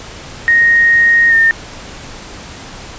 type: tone with pitch glide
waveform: sine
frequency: 1864.7 to 1817.9 Hz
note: A#6 to A#6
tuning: 0 to -44 cents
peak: -6 dBFS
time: 0.48-1.51 s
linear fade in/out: 0 ms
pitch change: -44 cents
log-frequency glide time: 1.29-1.34 s
effects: pink hiss -31 dBFS RMS until 2.98 s + resampled to 16000 Hz